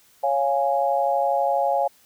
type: chord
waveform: sine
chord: Db major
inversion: none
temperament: equal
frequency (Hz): 554.4 / 698.5 / 830.6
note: Db5 / F5 / Ab5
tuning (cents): 0 / 0 / 0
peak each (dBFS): -23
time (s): 0.23-1.88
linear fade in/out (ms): 10
effects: white hiss -57 dBFS RMS until 2.05 s